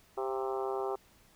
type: harmonic tone with a mistuned harmonic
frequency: 131.6 Hz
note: C3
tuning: 10 cents sharp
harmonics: 3 / 4 / 5 / 6 / 7 / 8 / 9 / 10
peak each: -34 / -41 / -42 / -39 / -44 / -45 / -45 / -48 dBFS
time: 0.17-0.96 s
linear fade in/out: 10 ms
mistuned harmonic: 5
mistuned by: +43 cents
effects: pink hiss -63 dBFS RMS until 1.35 s